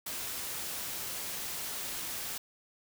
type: noise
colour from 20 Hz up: white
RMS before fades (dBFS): -38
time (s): 0.06-2.38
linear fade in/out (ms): 5
effects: none